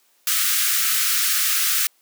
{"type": "high-pass noise", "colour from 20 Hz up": "white", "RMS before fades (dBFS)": -20, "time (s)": [0.27, 1.87], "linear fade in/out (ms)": 2, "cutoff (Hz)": 1200, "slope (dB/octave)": 96, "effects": ["white hiss -61 dBFS RMS until 2.01 s", "high-pass 300 Hz 12 dB/octave"]}